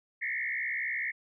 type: tone with frequency modulation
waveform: sine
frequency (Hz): 2002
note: B6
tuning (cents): +23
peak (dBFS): -30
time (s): 0.21-1.12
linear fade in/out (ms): 20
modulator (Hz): 64.1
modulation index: 3.3
effects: none